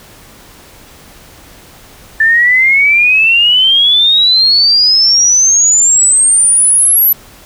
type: exponential sweep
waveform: sine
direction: up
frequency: 1760 to 12000 Hz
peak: -5 dBFS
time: 2.2-7.13 s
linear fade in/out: 5 ms
effects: pink hiss -38 dBFS RMS until 7.45 s